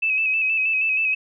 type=tone with vibrato; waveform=sine; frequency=2586 Hz; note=E7; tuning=34 cents flat; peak=-18 dBFS; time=0.02-1.15 s; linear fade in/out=10 ms; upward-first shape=square; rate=6.3 Hz; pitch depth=34 cents each way; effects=none